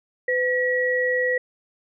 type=tone pair together; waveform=sine; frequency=503.5 / 1921 Hz; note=B4 / B6; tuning=+33 / -48 cents; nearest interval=octave + major seventh; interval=2319 cents; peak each=-22 dBFS; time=0.28-1.38 s; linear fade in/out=5 ms; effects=none